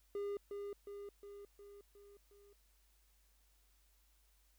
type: tone with echo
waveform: triangle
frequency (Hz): 404.9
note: G#4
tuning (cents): -44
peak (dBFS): -36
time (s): 0.15-0.37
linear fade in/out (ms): 2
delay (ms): 360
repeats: 6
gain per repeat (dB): -4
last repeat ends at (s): 2.53
effects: added 50 Hz sine -70 dBFS peak until 4.58 s + white hiss -75 dBFS RMS until 4.58 s